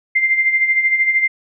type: tone with tremolo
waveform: sine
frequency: 2093 Hz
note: C7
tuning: in tune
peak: -10 dBFS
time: 0.15-1.28 s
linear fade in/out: 10 ms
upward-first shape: sine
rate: 13 Hz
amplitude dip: 60%
effects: none